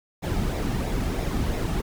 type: noise with flanger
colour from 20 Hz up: brown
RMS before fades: -26 dBFS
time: 0.22-1.82 s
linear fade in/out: 20 ms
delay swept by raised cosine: 0.65 to 2.05 ms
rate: 3 Hz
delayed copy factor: -0.5
effects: none